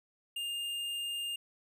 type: tone with hard clipping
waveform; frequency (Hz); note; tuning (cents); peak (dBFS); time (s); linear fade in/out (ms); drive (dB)
triangle; 2813; F7; +12; -36; 0.36-1.36; 5; 14
effects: none